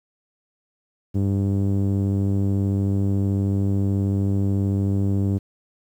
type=tone with low-pass filter; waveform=sawtooth; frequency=98.5 Hz; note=G2; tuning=9 cents sharp; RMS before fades=-21 dBFS; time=1.14-5.39 s; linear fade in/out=20 ms; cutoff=310 Hz; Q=1.2; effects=9-bit